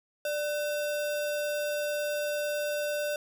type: tone with sample-and-hold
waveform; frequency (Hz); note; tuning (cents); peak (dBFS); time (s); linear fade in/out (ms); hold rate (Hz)
sine; 591; D5; +11; -28; 0.25-3.16; 2; 2100
effects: none